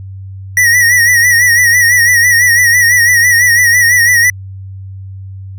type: tone with vibrato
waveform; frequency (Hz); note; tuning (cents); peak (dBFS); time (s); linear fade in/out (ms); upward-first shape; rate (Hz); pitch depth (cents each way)
square; 1916; A#6; +47; -6; 0.57-4.3; 2; sine; 6; 66
effects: added 96 Hz sine -24 dBFS peak until 5.58 s